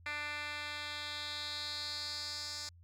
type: tone with band-pass filter sweep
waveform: 10% pulse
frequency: 295.9 Hz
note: D4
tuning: 13 cents sharp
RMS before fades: -41 dBFS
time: 0.06-2.69 s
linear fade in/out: 2 ms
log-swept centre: 2400 to 5600 Hz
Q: 3.3
effects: added 86 Hz sine -56 dBFS peak until 2.83 s